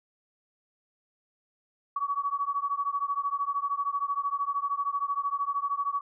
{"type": "beating tone pair", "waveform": "sine", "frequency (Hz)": [1125, 1138], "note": ["C#6", "C#6"], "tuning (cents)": [25, 45], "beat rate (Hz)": 13, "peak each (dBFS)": -30, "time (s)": [1.96, 6.01], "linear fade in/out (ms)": 5, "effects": []}